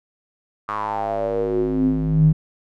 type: tone with band-pass filter sweep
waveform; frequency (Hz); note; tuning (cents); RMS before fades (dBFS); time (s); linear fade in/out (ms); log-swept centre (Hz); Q
square; 52.6; G#1; +23; -20; 0.68-2.33; 10; 1200 to 140; 6.7
effects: none